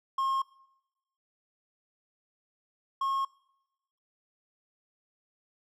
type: tone pair in turn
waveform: triangle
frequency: 1074 / 1084 Hz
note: C6 / C#6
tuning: +45 / -39 cents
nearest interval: unison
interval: 16 cents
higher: second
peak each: -24 / -25 dBFS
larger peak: first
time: 0.18-0.42 / 3.01-3.25 s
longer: neither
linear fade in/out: 5 ms
effects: noise-tail reverb RT60 0.9 s tail -22 dB re dry